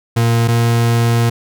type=tone pair in turn; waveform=40% pulse; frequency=116.3 / 117.04 Hz; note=A#2 / A#2; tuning=-4 / +7 cents; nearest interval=unison; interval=11 cents; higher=second; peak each=-10 dBFS; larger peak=neither; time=0.16-0.48 / 0.48-1.3 s; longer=second; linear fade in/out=10 ms; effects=none